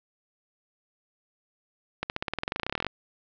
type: accelerating click train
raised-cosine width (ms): 0.3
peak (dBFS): -12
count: 22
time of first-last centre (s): 2.03-2.866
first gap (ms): 69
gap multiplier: 0.94
effects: low-pass 5000 Hz 12 dB/octave